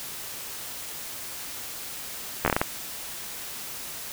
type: slowing click train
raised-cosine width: 0.5 ms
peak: -6 dBFS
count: 7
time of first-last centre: 2.45-2.615 s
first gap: 12 ms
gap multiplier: 1.33
effects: white hiss -37 dBFS RMS until 4.12 s